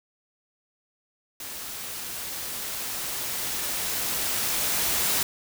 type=noise with level ramp; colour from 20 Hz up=white; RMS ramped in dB=-37 to -24 dBFS; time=1.4-5.23 s; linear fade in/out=2 ms; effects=none